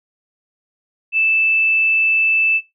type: tone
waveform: sine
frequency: 2637 Hz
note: E7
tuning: in tune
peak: -13 dBFS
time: 1.12-2.61 s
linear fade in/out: 50 ms
effects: noise-tail reverb RT60 0.2 s tail -17 dB re dry